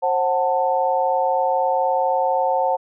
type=chord; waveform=sine; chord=F# diminished; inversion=second; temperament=just; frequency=532.8 / 740 / 888 Hz; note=C5 / F#5 / A5; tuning=+31 / 0 / +16 cents; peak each=-21 dBFS; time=0.02-2.77 s; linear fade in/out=20 ms; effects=none